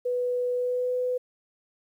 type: tone with pitch glide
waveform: sine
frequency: 493.9 to 500.2 Hz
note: B4 to B4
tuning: 0 to +22 cents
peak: -24 dBFS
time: 0.05-1.18 s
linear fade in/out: 10 ms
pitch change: +22 cents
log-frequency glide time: 0.54-0.93 s
effects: 10-bit